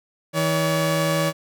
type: tone pair together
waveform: sawtooth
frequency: 160.7 / 567.9 Hz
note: E3 / C#5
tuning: -44 / +42 cents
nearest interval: octave + minor seventh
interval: 2186 cents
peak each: -18 dBFS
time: 0.33-1.33 s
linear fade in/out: 50 ms
effects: none